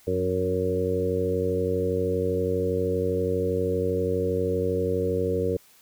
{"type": "harmonic tone with a mistuned harmonic", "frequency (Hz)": 92.5, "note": "F#2", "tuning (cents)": 0, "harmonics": [1, 2, 3, 4, 5, 6], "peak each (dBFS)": [-30, -33, -33, -31, -25, -33], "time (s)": [0.07, 5.57], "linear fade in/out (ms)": 5, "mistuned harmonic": 2, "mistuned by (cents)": -35, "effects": ["white hiss -56 dBFS RMS until 5.81 s"]}